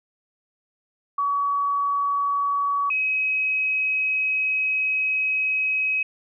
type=tone pair in turn; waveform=sine; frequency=1133 / 2543 Hz; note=C#6 / D#7; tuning=+37 / +37 cents; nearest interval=octave + major second; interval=1400 cents; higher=second; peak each=-20 dBFS; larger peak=neither; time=1.18-2.9 / 2.9-6.03 s; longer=second; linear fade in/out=5 ms; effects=none

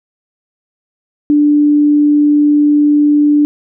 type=tone; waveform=sine; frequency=294.5 Hz; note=D4; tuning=5 cents sharp; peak=-6 dBFS; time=1.3-3.45 s; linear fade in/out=0 ms; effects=none

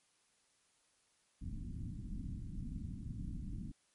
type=low-pass noise; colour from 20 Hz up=pink; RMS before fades=-43 dBFS; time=1.41-3.72 s; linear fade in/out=10 ms; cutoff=270 Hz; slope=48 dB/octave; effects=white hiss -74 dBFS RMS until 3.94 s + MP3 48 kbps

